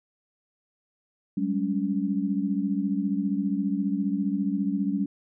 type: tone cluster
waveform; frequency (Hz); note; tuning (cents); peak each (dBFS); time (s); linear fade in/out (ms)
sine; 191 / 205.8 / 281.8; G3 / G#3 / C#4; -45 / -16 / +29; -28; 1.37-5.06; 5
effects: none